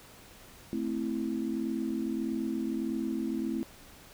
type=chord; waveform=sine; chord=A minor; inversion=none; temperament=equal; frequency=220 / 261.6 / 329.6 Hz; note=A3 / C4 / E4; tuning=0 / 0 / 0 cents; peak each=-34 dBFS; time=0.73-3.63 s; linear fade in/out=0 ms; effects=pink hiss -53 dBFS RMS until 4.13 s